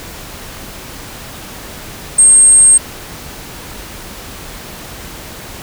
sine tone, 8480 Hz, C9, 22 cents sharp, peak -3 dBFS, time 2.18-2.78 s, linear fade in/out 10 ms, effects pink hiss -30 dBFS RMS until 5.62 s

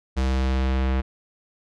square tone with low-pass filter sweep, 65.41 Hz, C2, in tune, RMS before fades -22 dBFS, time 0.16-1.02 s, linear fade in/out 20 ms, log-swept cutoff 6300 to 2500 Hz, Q 0.94, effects none

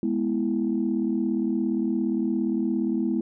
sine chord, E major, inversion first, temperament equal with one note detuned, 209.6 / 246.9 / 329.6 Hz, G#3 / B3 / E4, +16 / 0 / 0 cents, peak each -26 dBFS, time 0.03-3.21 s, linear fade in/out 2 ms, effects tanh soft clip ceiling -14 dBFS

